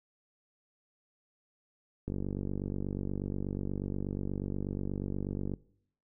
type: click train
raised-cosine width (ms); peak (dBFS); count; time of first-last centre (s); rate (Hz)
3; -22; 168; 2.08-5.538; 48.3
effects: noise-tail reverb RT60 0.7 s tail -22 dB re dry